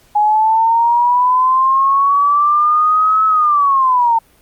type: linear two-way sweep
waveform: sine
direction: up then down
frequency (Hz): 830.6 to 1297 to 899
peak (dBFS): -9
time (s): 0.15-4.19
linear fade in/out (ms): 10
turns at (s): 3.26
effects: pink hiss -51 dBFS RMS until 4.41 s + Opus 48 kbps